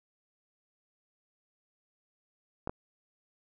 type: clicks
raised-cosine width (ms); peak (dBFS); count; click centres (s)
1; -20; 2; 2.674 / 2.695
effects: none